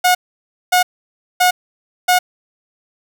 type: tone bursts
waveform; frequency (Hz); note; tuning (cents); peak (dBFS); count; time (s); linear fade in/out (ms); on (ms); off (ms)
sawtooth; 725; F#5; -35; -6; 4; 0.04-2.19; 10; 110; 570
effects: none